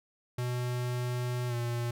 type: tone with pitch glide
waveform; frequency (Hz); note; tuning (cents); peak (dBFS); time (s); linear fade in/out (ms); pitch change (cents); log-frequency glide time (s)
square; 123.47 to 119.2; B2 to A#2; 0 to +39; -31; 0.38-1.91; 5; -61; 1.48-1.54
effects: none